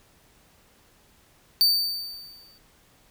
45% pulse tone with exponential decay, 4593 Hz, D8, 39 cents flat, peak -14 dBFS, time 1.61-2.58 s, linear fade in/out 0 ms, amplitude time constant 210 ms, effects pink hiss -59 dBFS RMS until 3.1 s

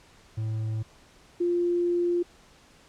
triangle / sine tone pair in turn, 109.9 / 348.9 Hz, A2 / F4, -2 / -2 cents, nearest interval octave + minor sixth, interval 2000 cents, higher second, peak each -25 / -22 dBFS, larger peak second, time 0.37-0.83 / 1.4-2.23 s, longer second, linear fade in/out 10 ms, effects pink hiss -56 dBFS RMS until 2.88 s + low-pass 8000 Hz 12 dB/octave

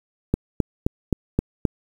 click train, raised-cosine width 3 ms, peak -5 dBFS, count 6, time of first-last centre 0.34-1.652 s, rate 3.81 Hz, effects 7-bit

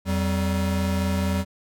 square tone pair together, 85.5 / 191.6 Hz, F2 / G3, -36 / -39 cents, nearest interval octave + major second, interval 1397 cents, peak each -25 dBFS, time 0.05-1.45 s, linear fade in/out 50 ms, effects none

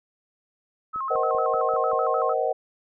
sine tone with vibrato, 1174.7 Hz, D6, in tune, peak -26 dBFS, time 0.93-2.34 s, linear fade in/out 20 ms, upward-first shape square, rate 6.6 Hz, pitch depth 160 cents each way
click train, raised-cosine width 2 ms, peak -32 dBFS, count 6, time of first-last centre 0.96-1.933 s, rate 5.14 Hz
sine chord, C half-diminished seventh, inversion third, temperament just, 470.9 / 523.3 / 627.9 / 753.5 Hz, Bb4 / C5 / Eb5 / Gb5, +18 / 0 / +16 / +31 cents, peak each -27 dBFS, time 1.1-2.53 s, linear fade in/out 10 ms
effects none

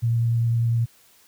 sine tone with vibrato, 116.54 Hz, A#2, in tune, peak -18 dBFS, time 0.02-0.86 s, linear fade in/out 20 ms, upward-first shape sine, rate 10 Hz, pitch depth 11 cents each way, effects white hiss -56 dBFS RMS until 1.27 s

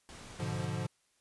pink low-pass noise, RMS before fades -50 dBFS, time 0.09-0.65 s, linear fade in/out 0 ms, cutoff 10000 Hz, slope 24 dB/octave
square chord, G# diminished seventh, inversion none, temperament equal, 103.83 / 123.47 / 146.83 / 174.61 Hz, G#2 / B2 / D3 / F3, 0 / 0 / 0 / 0 cents, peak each -40 dBFS, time 0.39-0.87 s, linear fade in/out 10 ms
effects white hiss -73 dBFS RMS until 1.2 s + resampled to 24000 Hz

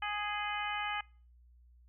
harmonic tone with a mistuned harmonic, 415.3 Hz, G#4, in tune, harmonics 2 / 3 / 4 / 5 / 6 / 7, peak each -38 / -40 / -41 / -42 / -43 / -43 dBFS, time 0.02-1.01 s, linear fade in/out 5 ms, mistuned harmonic 7, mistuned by +55 cents, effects noise-tail reverb RT60 0.4 s tail -25 dB re dry + added 60 Hz sine -58 dBFS peak until 1.88 s

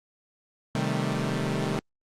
sawtooth chord, A half-diminished seventh, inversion first, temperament equal, 130.81 / 155.56 / 196 / 220 Hz, C3 / Eb3 / G3 / A3, 0 / 0 / 0 / 0 cents, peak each -26 / -26 / -27 / -28 dBFS, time 0.75-1.79 s, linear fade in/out 0 ms, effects low-pass 8000 Hz 12 dB/octave + Opus 48 kbps

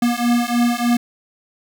square beating tone pair, 237.7 / 241 Hz, A#3 / B3, +34 / -42 cents, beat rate 3.3 Hz, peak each -19 dBFS, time 0.02-0.97 s, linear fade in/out 5 ms, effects 9-bit

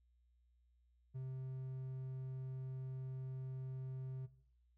triangle tone, 130.81 Hz, C3, in tune, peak -40 dBFS, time 1.14-4.27 s, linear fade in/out 20 ms, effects noise-tail reverb RT60 0.6 s tail -17 dB re dry + added 60 Hz sine -70 dBFS peak until 4.77 s

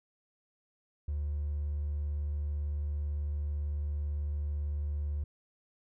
triangle tone with hard clipping, 73.5 Hz, D2, 2 cents sharp, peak -31 dBFS, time 1.08-5.24 s, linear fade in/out 5 ms, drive 3 dB, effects none

